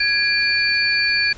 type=tone cluster; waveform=sine; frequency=1661 / 2387 / 4503 Hz; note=G#6 / D7 / C#8; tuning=0 / +28 / +26 cents; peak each=-20 dBFS; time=0-1.33 s; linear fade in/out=5 ms; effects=pink hiss -42 dBFS RMS until 1.37 s + resampled to 16000 Hz